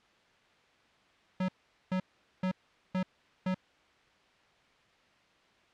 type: tone bursts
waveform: square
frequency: 185.6 Hz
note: F#3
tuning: 6 cents sharp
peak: -29 dBFS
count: 5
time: 1.4-3.545 s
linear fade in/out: 5 ms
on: 85 ms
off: 430 ms
effects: white hiss -64 dBFS RMS until 5.73 s + low-pass 3000 Hz 12 dB/octave